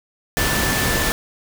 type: tone in noise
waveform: sine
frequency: 1760 Hz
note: A6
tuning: in tune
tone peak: -25 dBFS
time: 0.37-1.12 s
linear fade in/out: 0 ms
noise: pink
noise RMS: -20 dBFS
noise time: 0.37-1.12 s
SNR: -8 dB
effects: none